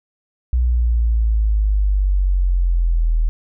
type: exponential sweep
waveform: sine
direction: down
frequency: 61.74 to 39.57 Hz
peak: -13 dBFS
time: 0.53-3.29 s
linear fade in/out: 0 ms
effects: none